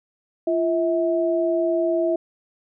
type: tone pair together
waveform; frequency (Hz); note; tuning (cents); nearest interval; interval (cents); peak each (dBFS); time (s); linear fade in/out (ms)
sine; 343 / 647.5; F4 / E5; -31 / -31; major seventh; 1100; -21; 0.47-2.16; 5
effects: none